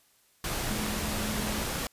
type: tone in noise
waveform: sine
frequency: 212.5 Hz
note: G#3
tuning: 40 cents sharp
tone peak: -34 dBFS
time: 0.7-1.63 s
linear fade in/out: 2 ms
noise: pink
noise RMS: -32 dBFS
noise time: 0.44-1.87 s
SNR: -5 dB
effects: white hiss -65 dBFS RMS until 1.92 s + resampled to 32000 Hz